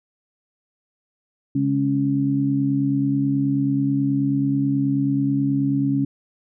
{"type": "harmonic tone", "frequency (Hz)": 69.3, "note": "C#2", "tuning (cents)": 0, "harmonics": [2, 3, 4], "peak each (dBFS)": [-23, -29, -19], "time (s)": [1.55, 6.05], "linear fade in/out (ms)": 5, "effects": []}